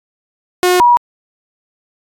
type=tone pair in turn; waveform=sawtooth / sine; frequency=361.1 / 964 Hz; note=F#4 / B5; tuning=-42 / -42 cents; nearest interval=octave + perfect fourth; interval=1700 cents; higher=second; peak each=-5 dBFS; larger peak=neither; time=0.63-0.8 / 0.8-0.97 s; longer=neither; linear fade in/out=0 ms; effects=AAC 64 kbps